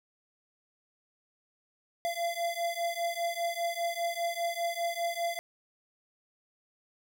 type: beating tone pair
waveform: square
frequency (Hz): 681 / 686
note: F5 / F5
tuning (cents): -44 / -31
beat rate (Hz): 5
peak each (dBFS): -34 / -34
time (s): 2.05-5.39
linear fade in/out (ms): 0
effects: none